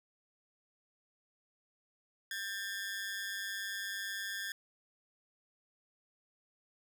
sawtooth ring-modulated tone, 1691 Hz, G#6, 31 cents sharp, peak -31 dBFS, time 2.31-4.52 s, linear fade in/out 2 ms, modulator 99.1 Hz, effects none

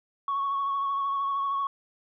sine tone with vibrato, 1108.7 Hz, C#6, in tune, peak -24 dBFS, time 0.28-1.67 s, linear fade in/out 2 ms, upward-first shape sine, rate 13 Hz, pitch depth 22 cents each way, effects tanh soft clip ceiling -22 dBFS

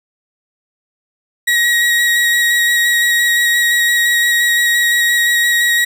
35% pulse tone with vibrato, 1900 Hz, A#6, 33 cents sharp, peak -9 dBFS, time 1.47-5.85 s, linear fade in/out 10 ms, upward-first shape square, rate 5.8 Hz, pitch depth 10 cents each way, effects none

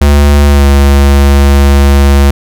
square tone with pitch glide, 72 to 69.91 Hz, D2 to C#2, -34 to +15 cents, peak -3 dBFS, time 0.01-2.31 s, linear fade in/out 5 ms, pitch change -51 cents, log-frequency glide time 0.46-0.65 s, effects none

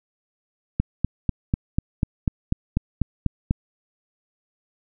click train, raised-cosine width 5 ms, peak -7 dBFS, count 12, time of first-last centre 0.8-3.509 s, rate 4.06 Hz, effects none

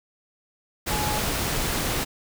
sine tone in noise, 845 Hz, G#5, 30 cents sharp, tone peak -29 dBFS, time 0.9-1.2 s, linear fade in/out 20 ms, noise pink, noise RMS -26 dBFS, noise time 0.86-2.05 s, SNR -6 dB, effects none

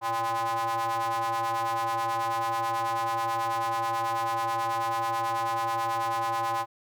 square ring-modulated tone, 113.8 Hz, A#2, 41 cents flat, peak -24 dBFS, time 0.01-6.66 s, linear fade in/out 50 ms, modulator 915 Hz, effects none

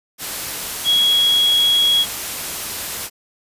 sine tone in noise, 3322 Hz, G#7, in tune, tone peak -12 dBFS, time 0.84-2.06 s, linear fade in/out 50 ms, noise white, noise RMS -26 dBFS, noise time 0.18-3.1 s, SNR +11 dB, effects resampled to 32000 Hz

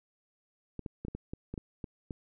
clicks, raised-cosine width 3 ms, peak -25 dBFS, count 10, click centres 0.793 / 0.862 / 1.05 / 1.083 / 1.15 / 1.335 / 1.54 / 1.578 / 1.842 / 2.108 s, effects none

